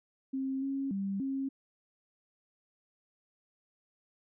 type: tone with pitch steps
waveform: sine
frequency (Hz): 266.8 / 272.8 / 196.3 / 270.1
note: C4 / C#4 / G3 / C#4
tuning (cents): +34 / -28 / +3 / -45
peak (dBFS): -31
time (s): 0.33-1.49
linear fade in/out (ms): 10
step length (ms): 290
effects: none